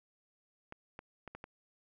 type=clicks; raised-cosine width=0.5 ms; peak=-30 dBFS; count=5; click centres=0.724 / 0.991 / 1.277 / 1.35 / 1.441 s; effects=none